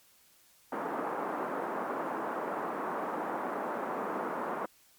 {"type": "band-pass noise", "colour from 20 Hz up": "white", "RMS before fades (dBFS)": -35, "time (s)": [0.72, 4.66], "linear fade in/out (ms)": 5, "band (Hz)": [220, 1200], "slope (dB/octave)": 24, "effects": ["white hiss -63 dBFS RMS until 4.98 s", "MP3 96 kbps"]}